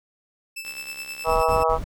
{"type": "tone with tremolo", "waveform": "sawtooth", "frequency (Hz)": 2637, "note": "E7", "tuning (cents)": 0, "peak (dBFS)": -27, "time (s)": [0.56, 1.64], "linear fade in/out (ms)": 10, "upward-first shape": "sine", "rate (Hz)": 9.5, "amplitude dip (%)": 60}
{"type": "click train", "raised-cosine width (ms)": 0.2, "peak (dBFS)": -25, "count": 54, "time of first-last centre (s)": [0.65, 1.431], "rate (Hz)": 67.9}
{"type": "harmonic tone", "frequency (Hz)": 161.3, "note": "E3", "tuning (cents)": -37, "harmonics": [3, 4, 5, 6, 7, 8], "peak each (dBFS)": [-23, -24, -25, -26, -26, -27], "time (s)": [1.24, 1.79], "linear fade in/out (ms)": 50}
{"type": "noise bursts", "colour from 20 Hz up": "brown", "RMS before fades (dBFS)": -29, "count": 3, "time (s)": [1.27, 1.842], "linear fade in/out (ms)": 5, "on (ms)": 150, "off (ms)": 61}
{"effects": []}